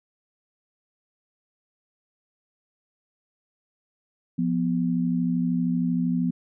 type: tone pair together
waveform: sine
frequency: 174.61 / 247.5 Hz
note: F3 / B3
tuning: 0 / +4 cents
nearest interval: tritone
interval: 604 cents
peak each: -24 dBFS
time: 4.38-6.31 s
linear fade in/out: 10 ms
effects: none